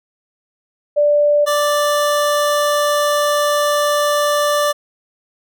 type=tone pair in turn; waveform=sine / 25% pulse; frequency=587.3 / 587.3 Hz; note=D5 / D5; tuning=0 / 0 cents; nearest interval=unison; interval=0 cents; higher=neither; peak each=-10 dBFS; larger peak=neither; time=0.96-1.46 / 1.46-4.73 s; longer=second; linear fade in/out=20 ms; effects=none